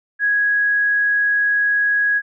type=tone; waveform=sine; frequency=1661 Hz; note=G#6; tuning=in tune; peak=-14 dBFS; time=0.19-2.22 s; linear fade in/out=50 ms; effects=none